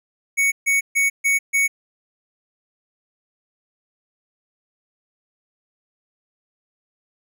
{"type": "tone bursts", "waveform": "square", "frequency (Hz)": 2227, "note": "C#7", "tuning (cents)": 7, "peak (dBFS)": -16, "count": 5, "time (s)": [0.37, 1.68], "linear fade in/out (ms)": 20, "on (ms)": 150, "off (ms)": 140, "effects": []}